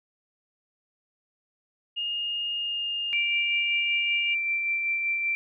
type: tone with pitch glide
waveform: sine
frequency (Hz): 2841 to 2825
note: F7 to F7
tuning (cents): +29 to +19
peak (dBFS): -27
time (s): 1.96-4.35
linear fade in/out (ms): 20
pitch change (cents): -10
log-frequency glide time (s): 2.54-2.88
type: tone with tremolo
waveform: sine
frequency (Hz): 2349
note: D7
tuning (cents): 0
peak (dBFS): -23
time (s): 3.13-5.35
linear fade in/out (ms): 0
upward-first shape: sine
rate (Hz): 5.2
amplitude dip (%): 30
effects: none